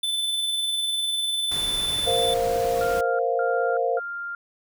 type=tone with tremolo; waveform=square; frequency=3517 Hz; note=A7; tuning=1 cent flat; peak=-22 dBFS; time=0.03-2.34 s; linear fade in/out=5 ms; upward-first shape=triangle; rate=20 Hz; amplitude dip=40%
type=noise; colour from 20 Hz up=pink; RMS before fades=-35 dBFS; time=1.51-3.01 s; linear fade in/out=5 ms
type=chord; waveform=sine; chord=Bb suspended second; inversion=none; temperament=equal; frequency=466.2 / 523.3 / 698.5 Hz; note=Bb4 / C5 / F5; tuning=0 / 0 / 0 cents; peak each=-25 dBFS; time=2.06-4 s; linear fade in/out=20 ms
type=tone bursts; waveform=sine; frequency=1397 Hz; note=F6; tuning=in tune; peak=-29 dBFS; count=3; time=2.81-4.35 s; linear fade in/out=2 ms; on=380 ms; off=200 ms
effects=none